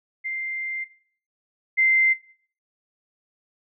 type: tone pair in turn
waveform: sine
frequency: 2093 / 2082 Hz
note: C7 / C7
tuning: 0 / -9 cents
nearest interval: unison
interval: 9 cents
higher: first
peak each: -26 / -16 dBFS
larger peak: second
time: 0.24-0.85 / 1.77-2.14 s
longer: first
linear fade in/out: 20 ms
effects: noise-tail reverb RT60 0.5 s tail -18 dB re dry